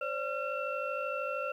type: tone cluster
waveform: sine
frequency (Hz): 526 / 579 / 1369 / 2701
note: C5 / D5 / F6 / E7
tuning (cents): +9 / -25 / -35 / +42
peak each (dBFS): -37 / -37 / -36 / -40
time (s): 0.01-1.52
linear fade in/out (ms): 5
effects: tanh soft clip ceiling -22 dBFS + 11-bit